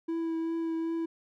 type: tone with vibrato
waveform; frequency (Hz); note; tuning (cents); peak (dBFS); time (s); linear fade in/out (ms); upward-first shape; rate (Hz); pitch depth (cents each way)
triangle; 328.5; E4; -6; -27; 0.08-1.06; 10; triangle; 2.6; 16
effects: none